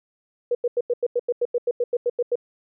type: tone bursts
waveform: sine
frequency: 483.2 Hz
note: B4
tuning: 38 cents flat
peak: -18 dBFS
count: 15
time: 0.51-2.356 s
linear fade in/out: 5 ms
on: 40 ms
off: 89 ms
effects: none